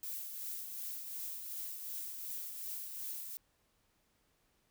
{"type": "noise with tremolo", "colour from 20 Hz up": "violet", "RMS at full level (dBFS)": -41, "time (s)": [0.03, 3.37], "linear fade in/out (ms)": 0, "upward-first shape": "triangle", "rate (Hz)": 2.7, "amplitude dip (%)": 45, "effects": ["pink hiss -75 dBFS RMS until 4.7 s"]}